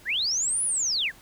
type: linear two-way sweep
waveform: sine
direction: up then down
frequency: 1480 to 10190 to 1480 Hz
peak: -23 dBFS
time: 0.05-1.12 s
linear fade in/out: 50 ms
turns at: 0.64 s
effects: pink hiss -52 dBFS RMS until 1.21 s